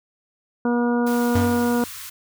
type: harmonic tone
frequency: 240 Hz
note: B3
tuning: 49 cents flat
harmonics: 1 / 2 / 3 / 4 / 5 / 6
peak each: -19 / -24 / -31 / -30 / -36 / -32 dBFS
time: 0.65-1.84 s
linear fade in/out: 2 ms
type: band-stop noise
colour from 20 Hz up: white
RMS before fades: -36 dBFS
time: 1.06-2.1 s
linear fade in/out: 10 ms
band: 120 to 960 Hz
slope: 96 dB/octave
type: tone with exponential decay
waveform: square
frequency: 94 Hz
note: F#2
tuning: 28 cents sharp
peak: -18 dBFS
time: 1.35-1.91 s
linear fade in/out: 5 ms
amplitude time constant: 120 ms
effects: none